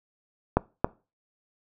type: clicks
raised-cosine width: 1 ms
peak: -5 dBFS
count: 2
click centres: 0.57 / 0.845 s
effects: noise-tail reverb RT60 0.3 s tail -22 dB re dry